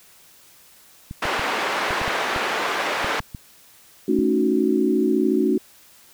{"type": "clicks", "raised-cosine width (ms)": 5, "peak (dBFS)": -20, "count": 11, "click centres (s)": [1.111, 1.254, 1.395, 1.907, 2.015, 2.079, 2.362, 3.045, 3.203, 3.348, 4.189]}
{"type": "band-pass noise", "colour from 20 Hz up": "white", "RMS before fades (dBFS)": -24, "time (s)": [1.22, 3.2], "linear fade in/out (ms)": 5, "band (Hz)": [360, 1800], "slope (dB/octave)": 12}
{"type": "chord", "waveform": "sine", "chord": "D# half-diminished seventh", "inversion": "second", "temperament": "equal", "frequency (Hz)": [220, 277.2, 311.1, 370], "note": ["A3", "C#4", "D#4", "F#4"], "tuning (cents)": [0, 0, 0, 0], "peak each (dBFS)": [-23, -22, -23, -21], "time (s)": [4.08, 5.58], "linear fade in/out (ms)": 5}
{"effects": ["white hiss -51 dBFS RMS until 6.13 s"]}